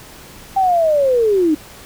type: linear sweep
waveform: sine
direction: down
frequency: 788 to 293.7 Hz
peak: -11 dBFS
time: 0.56-1.55 s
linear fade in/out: 10 ms
effects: pink hiss -39 dBFS RMS until 1.85 s